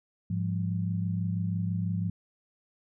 sine tone cluster, 104.7 / 173.8 / 199.9 Hz, G#2 / F3 / G3, +15 / -8 / +34 cents, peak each -30 / -30 / -39 dBFS, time 0.3-2.1 s, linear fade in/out 5 ms, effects none

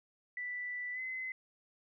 sine tone with pitch glide, 1975.5 to 2042 Hz, B6 to C7, 0 to -43 cents, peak -37 dBFS, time 0.37-1.32 s, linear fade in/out 2 ms, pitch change +57 cents, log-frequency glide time 0.93-1 s, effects none

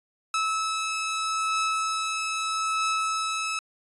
sawtooth beating tone pair, 1301 / 1301.79 Hz, E6 / E6, -23 / -22 cents, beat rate 0.79 Hz, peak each -22 / -31 dBFS, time 0.34-3.59 s, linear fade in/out 2 ms, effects resampled to 24000 Hz

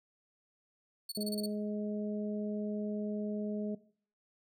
sawtooth tone bursts, 4435 Hz, C#8, in tune, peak -34 dBFS, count 7, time 1.09-1.462 s, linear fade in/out 5 ms, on 30 ms, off 27 ms
harmonic tone, 209.5 Hz, G#3, 15 cents sharp, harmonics 1 / 2 / 3, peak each -34 / -40 / -44 dBFS, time 1.17-3.75 s, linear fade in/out 5 ms
effects noise-tail reverb RT60 0.5 s tail -19 dB re dry

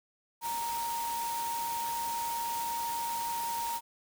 sine tone in noise, 932.3 Hz, A#5, in tune, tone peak -32 dBFS, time 0.41-3.81 s, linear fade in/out 50 ms, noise white, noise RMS -40 dBFS, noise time 0.41-3.81 s, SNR +5 dB, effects none

